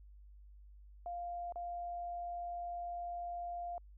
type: tone with dropouts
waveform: sine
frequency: 698.5 Hz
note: F5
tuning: in tune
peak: -39 dBFS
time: 1.06-3.78 s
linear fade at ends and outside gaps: 1 ms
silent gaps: 1.523-1.558 s
effects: added 50 Hz sine -54 dBFS peak until 3.97 s